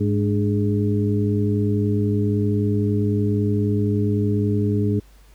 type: harmonic tone with a mistuned harmonic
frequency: 103.83 Hz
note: G#2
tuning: in tune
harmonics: 1 / 2 / 3 / 4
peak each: -20 / -23 / -25 / -26 dBFS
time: 0-5 s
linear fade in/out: 10 ms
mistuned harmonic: 3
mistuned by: -76 cents
effects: added 50 Hz sine -47 dBFS peak until 5.34 s + pink hiss -56 dBFS RMS until 5.34 s